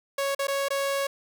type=tone with dropouts; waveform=sawtooth; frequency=554 Hz; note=C#5; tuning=1 cent flat; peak=-21 dBFS; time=0.18-1.07 s; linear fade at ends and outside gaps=5 ms; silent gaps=0.349-0.391 / 0.471-0.481 / 0.685-0.704 s; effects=none